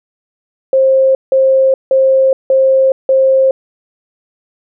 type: tone bursts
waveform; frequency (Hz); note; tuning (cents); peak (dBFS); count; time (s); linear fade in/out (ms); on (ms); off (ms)
sine; 531; C5; +25; -6; 5; 0.73-3.51; 2; 420; 170
effects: none